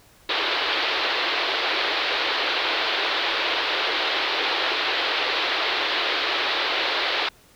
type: band-pass noise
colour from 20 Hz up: white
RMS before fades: -24 dBFS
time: 0.29-7.29 s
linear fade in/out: 5 ms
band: 320 to 4200 Hz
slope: 48 dB/octave
effects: pink hiss -54 dBFS RMS until 7.55 s